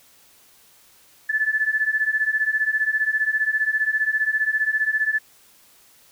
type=beating tone pair; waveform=sine; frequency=1730 / 1745 Hz; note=A6 / A6; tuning=-30 / -15 cents; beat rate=15 Hz; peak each=-23 / -21 dBFS; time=1.29-5.19 s; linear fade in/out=10 ms; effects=white hiss -54 dBFS RMS until 6.11 s